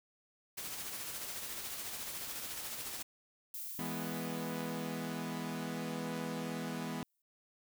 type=noise with tremolo; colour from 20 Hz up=white; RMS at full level=-41 dBFS; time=0.57-3.03 s; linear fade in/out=10 ms; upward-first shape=sine; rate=14 Hz; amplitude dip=35%
type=noise with exponential decay; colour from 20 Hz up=violet; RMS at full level=-42 dBFS; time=3.54-7.22 s; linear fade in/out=2 ms; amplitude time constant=800 ms
type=chord; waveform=sawtooth; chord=E major; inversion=none; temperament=equal; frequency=164.81 / 207.7 / 246.9 Hz; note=E3 / G#3 / B3; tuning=0 / 0 / 0 cents; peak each=-38 / -39 / -37 dBFS; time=3.79-7.03 s; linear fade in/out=0 ms
effects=none